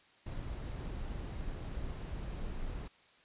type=noise; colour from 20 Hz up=brown; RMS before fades=-40 dBFS; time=0.26-2.88 s; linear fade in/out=5 ms; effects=white hiss -64 dBFS RMS until 3.24 s + resampled to 8000 Hz